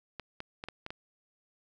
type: clicks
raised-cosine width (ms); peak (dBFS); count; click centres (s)
0.3; -23; 6; 0.197 / 0.404 / 0.639 / 0.686 / 0.864 / 0.905
effects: none